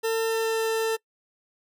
40% pulse tone with pitch glide, 450 to 446.9 Hz, A4 to A4, +39 to +27 cents, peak -22 dBFS, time 0.03-0.97 s, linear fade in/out 20 ms, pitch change -12 cents, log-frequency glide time 0.26-0.67 s, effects noise-tail reverb RT60 0.1 s tail -23 dB re dry

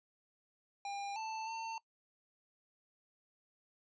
square tone with pitch steps, 802 / 884 / 902 Hz, G5 / A5 / A5, +39 / +8 / +43 cents, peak -40 dBFS, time 0.85-1.78 s, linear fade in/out 2 ms, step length 310 ms, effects noise-tail reverb RT60 0.1 s tail -21 dB re dry + resampled to 16000 Hz

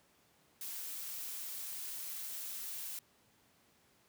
blue noise, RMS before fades -43 dBFS, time 0.61-2.99 s, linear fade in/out 2 ms, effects pink hiss -69 dBFS RMS until 4.08 s + high-pass 100 Hz 12 dB/octave

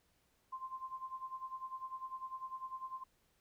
sine tone with tremolo, 1046 Hz, C6, 1 cent flat, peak -39 dBFS, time 0.52-3.04 s, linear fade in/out 10 ms, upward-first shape sine, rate 10 Hz, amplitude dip 80%, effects pink hiss -75 dBFS RMS until 3.4 s

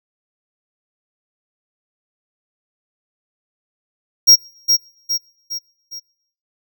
square tone with echo, 5600 Hz, F8, 4 cents sharp, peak -5 dBFS, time 4.27-4.36 s, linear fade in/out 20 ms, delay 410 ms, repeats 4, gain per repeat -6 dB, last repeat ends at 6 s, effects noise-tail reverb RT60 0.7 s tail -24 dB re dry

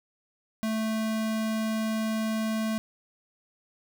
square tone, 220 Hz, A3, in tune, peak -27 dBFS, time 0.63-2.78 s, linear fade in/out 0 ms, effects none

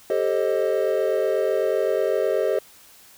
triangle chord, A half-diminished seventh, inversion third, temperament equal with one note detuned, 392 / 440 / 530.9 / 622.3 Hz, G4 / A4 / C5 / Eb5, 0 / 0 / +25 / 0 cents, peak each -23 dBFS, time 0.1-2.59 s, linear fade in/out 2 ms, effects white hiss -50 dBFS RMS until 3.17 s

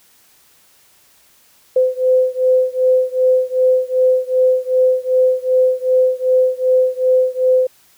sine beating tone pair, 511 / 513.6 Hz, C5 / C5, -41 / -32 cents, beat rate 2.6 Hz, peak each -14 / -15 dBFS, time 1.76-7.67 s, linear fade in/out 5 ms, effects white hiss -52 dBFS RMS until 7.97 s

